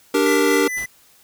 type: chord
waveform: square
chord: G minor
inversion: second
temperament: equal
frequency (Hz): 293.7 / 392 / 466.2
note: D4 / G4 / Bb4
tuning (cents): 0 / 0 / 0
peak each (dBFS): -20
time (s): 0.14-0.68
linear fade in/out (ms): 5
type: tone with tremolo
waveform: square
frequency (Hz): 2000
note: B6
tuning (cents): +21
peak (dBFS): -22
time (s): 0.26-0.86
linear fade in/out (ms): 5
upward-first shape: triangle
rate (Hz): 4.4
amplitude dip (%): 60
type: noise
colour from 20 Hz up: pink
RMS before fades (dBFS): -38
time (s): 0.76-0.86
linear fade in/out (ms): 20
effects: white hiss -53 dBFS RMS until 1.23 s